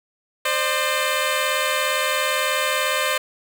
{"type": "tone pair together", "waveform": "10% pulse", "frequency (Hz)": [523.3, 601], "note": ["C5", "D5"], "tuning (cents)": [0, 40], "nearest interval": "major second", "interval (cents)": 240, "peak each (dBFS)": -14, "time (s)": [0.45, 3.18], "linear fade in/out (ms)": 5, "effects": []}